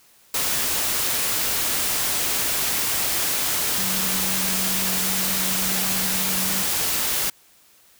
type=tone in noise; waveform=sine; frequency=189.1 Hz; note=F#3; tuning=38 cents sharp; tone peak=-31 dBFS; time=3.78-6.63 s; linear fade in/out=5 ms; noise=white; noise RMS=-23 dBFS; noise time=0.34-7.3 s; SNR=-11 dB; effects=white hiss -55 dBFS RMS until 7.99 s